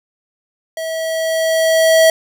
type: tone with level ramp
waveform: square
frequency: 647 Hz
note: E5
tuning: 32 cents flat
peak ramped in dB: -22 to -7 dBFS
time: 0.77-2.1 s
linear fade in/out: 2 ms
effects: none